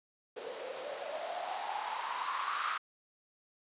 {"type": "noise with band-pass filter sweep", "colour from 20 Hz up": "blue", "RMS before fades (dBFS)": -38, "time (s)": [0.36, 2.78], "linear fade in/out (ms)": 10, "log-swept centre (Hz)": [450, 1300], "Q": 7.1, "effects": ["resampled to 8000 Hz"]}